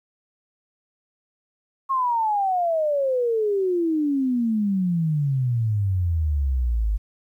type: exponential sweep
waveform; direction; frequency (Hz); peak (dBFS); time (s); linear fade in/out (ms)
sine; down; 1091 to 49.94; -19; 1.89-6.98; 20
effects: 10-bit